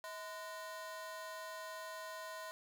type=ring-modulated tone; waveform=30% pulse; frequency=830.6 Hz; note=G#5; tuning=in tune; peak=-39 dBFS; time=0.04-2.51 s; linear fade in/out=0 ms; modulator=191 Hz; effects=none